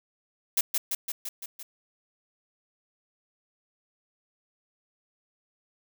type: noise with echo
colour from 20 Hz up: blue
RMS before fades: -23 dBFS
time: 0.57-0.61 s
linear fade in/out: 5 ms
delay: 170 ms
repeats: 6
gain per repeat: -3 dB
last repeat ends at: 1.63 s
effects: none